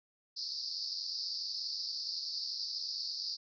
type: band-pass noise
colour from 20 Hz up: pink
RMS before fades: -39 dBFS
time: 0.36-3.37 s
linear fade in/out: 20 ms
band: 4400 to 5200 Hz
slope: 96 dB/octave
effects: none